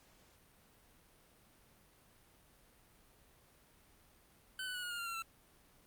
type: tone with pitch steps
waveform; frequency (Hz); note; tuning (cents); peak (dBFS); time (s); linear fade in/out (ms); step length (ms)
25% pulse; 1520 / 1493 / 1466.5 / 1440.5 / 1414.9 / 1389.8 / 1365.2 / 1340.9; F#6 / F#6 / F#6 / F#6 / F6 / F6 / F6 / E6; +46 / +15 / -16 / -47 / +22 / -9 / -40 / +29; -36; 4.59-5.222; 2; 79
effects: pink hiss -66 dBFS RMS until 5.86 s + Opus 48 kbps